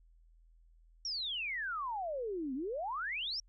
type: exponential two-way sweep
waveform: sine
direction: down then up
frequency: 5690 to 250 to 5690 Hz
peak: -35 dBFS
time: 1.05-3.4 s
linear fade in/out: 2 ms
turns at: 2.54 s
effects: added 41 Hz sine -60 dBFS peak until 3.48 s